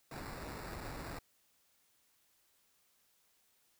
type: noise with sample-and-hold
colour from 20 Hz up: pink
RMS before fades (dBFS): -45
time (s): 0.11-1.19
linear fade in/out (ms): 5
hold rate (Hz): 3150
effects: white hiss -73 dBFS RMS until 3.79 s